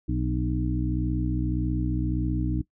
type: harmonic tone with a mistuned harmonic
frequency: 61.74 Hz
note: B1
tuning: in tune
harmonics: 1 / 2 / 3 / 4 / 5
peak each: -28 / -29 / -33 / -34 / -30 dBFS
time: 0.08-2.62 s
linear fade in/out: 10 ms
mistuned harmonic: 4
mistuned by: +47 cents
effects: noise-tail reverb RT60 0.1 s tail -19 dB re dry

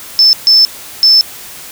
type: tone bursts at uneven times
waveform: sine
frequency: 5274 Hz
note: E8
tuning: in tune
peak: -3 dBFS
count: 3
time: 0.19-0.33 / 0.47-0.65 / 1.03-1.21 s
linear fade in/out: 0 ms
effects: white hiss -30 dBFS RMS until 1.71 s

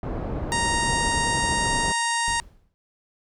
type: low-pass noise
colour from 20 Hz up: pink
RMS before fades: -29 dBFS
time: 0.03-1.92 s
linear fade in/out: 2 ms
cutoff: 730 Hz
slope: 12 dB/octave
type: harmonic tone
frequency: 932.3 Hz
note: A#5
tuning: in tune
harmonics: 1 / 2 / 3 / 4 / 5 / 6 / 7 / 8 / 9 / 10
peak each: -25 / -27 / -34 / -34 / -35 / -36 / -36 / -36 / -34 / -35 dBFS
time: 0.52-2.4 s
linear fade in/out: 0 ms
type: noise with exponential decay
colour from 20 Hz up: brown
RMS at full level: -31 dBFS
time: 2.28-2.74 s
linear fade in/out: 0 ms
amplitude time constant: 100 ms
effects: none

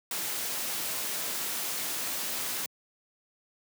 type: noise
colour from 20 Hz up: white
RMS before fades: -33 dBFS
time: 0.11-2.66 s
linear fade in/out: 2 ms
effects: high-pass 150 Hz 12 dB/octave

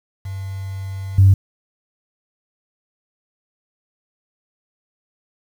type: tone with level steps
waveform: sine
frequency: 96.7 Hz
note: G2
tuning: 23 cents flat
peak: -25 / -6 dBFS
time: 0.25-1.34 s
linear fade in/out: 5 ms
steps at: 1.18 s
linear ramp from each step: 5 ms
effects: tanh soft clip ceiling -2 dBFS + 7-bit

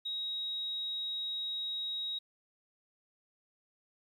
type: tone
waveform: sine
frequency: 3800 Hz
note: A#7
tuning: 33 cents sharp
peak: -34 dBFS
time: 0.05-2.19 s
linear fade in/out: 10 ms
effects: 11-bit

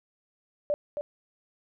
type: tone with echo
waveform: sine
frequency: 587.3 Hz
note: D5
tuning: in tune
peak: -23 dBFS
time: 0.7-0.74 s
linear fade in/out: 0 ms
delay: 270 ms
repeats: 1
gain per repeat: -6 dB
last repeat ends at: 1.01 s
effects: none

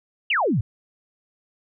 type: exponential sweep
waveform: sine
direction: down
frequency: 3082 to 92.5 Hz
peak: -18 dBFS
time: 0.3-0.61 s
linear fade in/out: 5 ms
effects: none

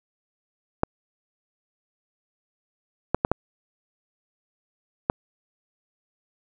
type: clicks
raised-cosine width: 1 ms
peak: -5 dBFS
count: 5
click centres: 0.834 / 3.146 / 3.249 / 3.316 / 5.099 s
effects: none

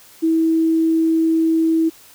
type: tone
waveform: sine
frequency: 324.3 Hz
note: E4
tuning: 28 cents flat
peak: -13 dBFS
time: 0.22-1.9 s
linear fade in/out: 20 ms
effects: white hiss -46 dBFS RMS until 2.14 s

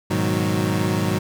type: chord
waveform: 25% pulse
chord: G# minor seventh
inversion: none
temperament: equal with one note detuned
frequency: 103.83 / 122.12 / 155.56 / 185 Hz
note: G#2 / B2 / D#3 / F#3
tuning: 0 / -19 / 0 / 0 cents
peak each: -20 / -25 / -22 / -20 dBFS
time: 0.1-1.19 s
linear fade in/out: 10 ms
effects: none

